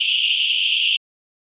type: band-pass noise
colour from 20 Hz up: pink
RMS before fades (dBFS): -19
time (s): 0-0.97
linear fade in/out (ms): 10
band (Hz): 2700 to 3300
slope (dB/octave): 96
effects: resampled to 8000 Hz